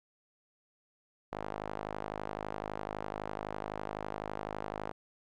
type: tone with band-pass filter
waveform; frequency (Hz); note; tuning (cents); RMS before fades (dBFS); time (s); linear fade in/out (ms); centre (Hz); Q
sawtooth; 51.91; G#1; 0; -40; 1.32-4.92; 10; 780; 1.2
effects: none